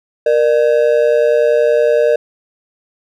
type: ring-modulated tone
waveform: triangle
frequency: 534 Hz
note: C5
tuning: 35 cents sharp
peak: -4 dBFS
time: 0.26-2.16 s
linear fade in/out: 5 ms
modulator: 65.3 Hz
effects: none